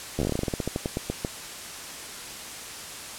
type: slowing click train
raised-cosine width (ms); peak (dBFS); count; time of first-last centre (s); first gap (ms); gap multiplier
2; -13; 20; 0.19-1.249; 12; 1.15
effects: white hiss -38 dBFS RMS until 3.18 s + low-pass 10000 Hz 12 dB/octave